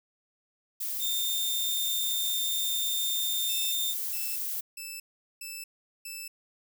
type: noise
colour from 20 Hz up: violet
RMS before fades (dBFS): -33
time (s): 0.8-4.61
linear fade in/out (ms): 10
type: tone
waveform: sawtooth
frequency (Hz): 3621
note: A7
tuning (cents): +49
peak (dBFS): -26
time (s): 0.99-3.95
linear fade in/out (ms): 50
type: tone bursts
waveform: 10% pulse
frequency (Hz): 2637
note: E7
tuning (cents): 0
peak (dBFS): -29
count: 5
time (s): 3.49-6.28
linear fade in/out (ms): 5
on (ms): 230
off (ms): 410
effects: none